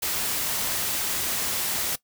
white noise, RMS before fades -27 dBFS, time 0.02-1.96 s, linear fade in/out 10 ms, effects noise-tail reverb RT60 0.1 s tail -19 dB re dry

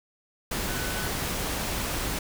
sine tone in noise, 1498 Hz, F#6, 21 cents sharp, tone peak -37 dBFS, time 0.68-1.08 s, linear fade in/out 5 ms, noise pink, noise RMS -30 dBFS, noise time 0.51-2.19 s, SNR -10 dB, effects none

